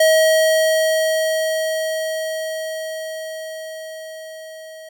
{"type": "tone with level ramp", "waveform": "square", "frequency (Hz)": 636, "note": "D#5", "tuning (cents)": 38, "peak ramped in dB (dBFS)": [-11, -36], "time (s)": [0, 4.89], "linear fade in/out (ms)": 5, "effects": []}